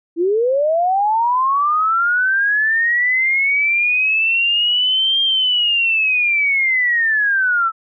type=linear two-way sweep; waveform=sine; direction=up then down; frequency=321.9 to 3208 to 1307 Hz; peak=-13 dBFS; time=0.16-7.72 s; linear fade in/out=50 ms; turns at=5.21 s; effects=none